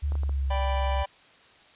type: tone with pitch glide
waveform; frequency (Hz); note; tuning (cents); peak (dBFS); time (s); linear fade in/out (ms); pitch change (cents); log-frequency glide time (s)
sine; 72 to 66.41; D2 to C2; -34 to +26; -24; 0.02-1.04; 20; -140; 0.13-0.55
type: clicks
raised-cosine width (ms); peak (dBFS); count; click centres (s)
1; -27; 4; 0.121 / 0.154 / 0.234 / 0.294
type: chord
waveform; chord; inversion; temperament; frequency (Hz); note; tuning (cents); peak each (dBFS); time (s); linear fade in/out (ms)
45% pulse; G major; second; equal with one note detuned; 584.6 / 784 / 987.8; D5 / G5 / B5; -8 / 0 / 0; -33; 0.5-1.06; 10
effects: white hiss -55 dBFS RMS until 1.75 s + resampled to 8000 Hz